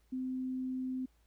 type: tone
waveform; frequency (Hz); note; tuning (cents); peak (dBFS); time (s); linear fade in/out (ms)
sine; 257.9; C4; -25; -34; 0.12-1.06; 10
effects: added 56 Hz sine -66 dBFS peak until 1.26 s + pink hiss -75 dBFS RMS until 1.26 s